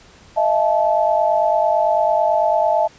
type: tone cluster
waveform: sine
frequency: 627 / 676 / 868 Hz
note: D#5 / E5 / A5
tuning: +13 / +43 / -24 cents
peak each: -18 dBFS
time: 0.36-2.88 s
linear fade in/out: 20 ms
effects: pink hiss -47 dBFS RMS until 2.98 s + resampled to 16000 Hz